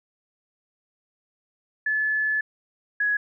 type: tone pair in turn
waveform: sine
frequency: 1726 / 1674.9 Hz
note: A6 / G#6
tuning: -34 / +14 cents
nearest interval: minor second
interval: 52 cents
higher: first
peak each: -21 / -20 dBFS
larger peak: second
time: 1.86-2.41 / 3-3.17 s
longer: first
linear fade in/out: 5 ms
effects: none